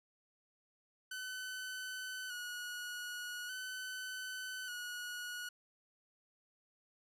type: tone with vibrato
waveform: sawtooth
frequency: 1484 Hz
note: F#6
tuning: 5 cents sharp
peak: -38 dBFS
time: 1.11-5.49 s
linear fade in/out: 5 ms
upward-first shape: square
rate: 0.42 Hz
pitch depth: 33 cents each way
effects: resampled to 32000 Hz